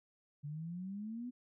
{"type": "exponential sweep", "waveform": "sine", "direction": "up", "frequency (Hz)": [142.6, 253], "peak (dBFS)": -40, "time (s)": [0.43, 1.31], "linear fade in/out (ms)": 20, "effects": []}